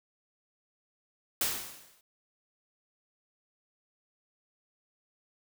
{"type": "noise with exponential decay", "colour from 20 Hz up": "white", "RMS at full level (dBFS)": -27, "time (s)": [1.41, 2.01], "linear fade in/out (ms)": 2, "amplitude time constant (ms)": 130, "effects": []}